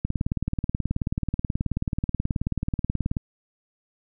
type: click train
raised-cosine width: 5 ms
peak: -12 dBFS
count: 59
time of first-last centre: 0.05-3.168 s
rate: 18.6 Hz
effects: none